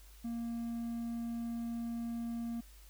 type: tone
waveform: triangle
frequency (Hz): 233.1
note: A#3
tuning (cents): 0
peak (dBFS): -34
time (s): 0.24-2.61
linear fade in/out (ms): 10
effects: added 50 Hz sine -54 dBFS peak until 2.89 s + white hiss -62 dBFS RMS until 2.89 s